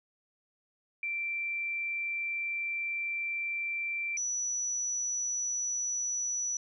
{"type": "tone pair in turn", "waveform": "sine", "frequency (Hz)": [2349, 5912], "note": ["D7", "F#8"], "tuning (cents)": [0, -2], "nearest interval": "octave + major third", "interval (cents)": 1598, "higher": "second", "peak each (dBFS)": [-31, -30], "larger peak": "second", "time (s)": [[1.03, 4.17], [4.17, 6.57]], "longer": "first", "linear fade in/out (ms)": 2, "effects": []}